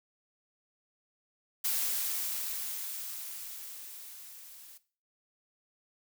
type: noise with level ramp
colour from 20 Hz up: blue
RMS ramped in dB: -30 to -52 dBFS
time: 1.64-4.78 s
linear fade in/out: 10 ms
effects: noise-tail reverb RT60 0.4 s tail -17 dB re dry